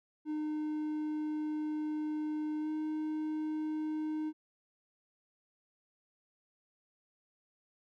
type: tone with pitch glide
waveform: triangle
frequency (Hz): 305.2 to 309.1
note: D#4 to D#4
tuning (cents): -33 to -11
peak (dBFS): -31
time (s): 0.25-4.33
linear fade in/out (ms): 50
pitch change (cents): +22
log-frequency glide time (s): 2.6-2.69
effects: none